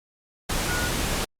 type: tone in noise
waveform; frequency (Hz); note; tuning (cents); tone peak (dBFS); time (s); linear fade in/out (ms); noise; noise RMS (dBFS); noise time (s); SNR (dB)
sine; 1451; F#6; -34; -29; 0.68-0.89; 10; pink; -26; 0.49-1.25; -6
effects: low-pass 12000 Hz 12 dB/octave + Opus 48 kbps